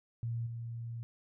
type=tone with level steps; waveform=sine; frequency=116.54 Hz; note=A#2; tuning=in tune; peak=-33 / -38 dBFS; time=0.23-1.03 s; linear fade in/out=0 ms; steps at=0.46 s; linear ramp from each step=10 ms; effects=none